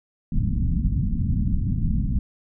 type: low-pass noise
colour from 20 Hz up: pink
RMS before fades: -22 dBFS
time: 0.32-2.19 s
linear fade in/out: 5 ms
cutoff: 240 Hz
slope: 48 dB/octave
effects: none